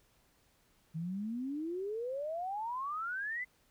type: exponential sweep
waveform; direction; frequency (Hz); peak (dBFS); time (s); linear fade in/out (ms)
sine; up; 155.56 to 2062; -35; 0.94-3.45; 20
effects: pink hiss -70 dBFS RMS until 3.7 s